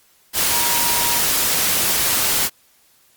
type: tone in noise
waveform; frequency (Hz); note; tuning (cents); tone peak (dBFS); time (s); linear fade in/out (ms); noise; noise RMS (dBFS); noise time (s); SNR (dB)
sine; 950; A#5; +33; -25; 0.49-1.22; 50; white; -18; 0.33-2.5; -10
effects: white hiss -56 dBFS RMS until 3.16 s + Opus 48 kbps